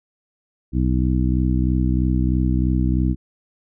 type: harmonic tone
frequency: 63.1 Hz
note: B1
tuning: 38 cents sharp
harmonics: 1 / 2 / 3 / 4 / 5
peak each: -19 / -22 / -24 / -25 / -26 dBFS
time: 0.72-3.16 s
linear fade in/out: 50 ms
effects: none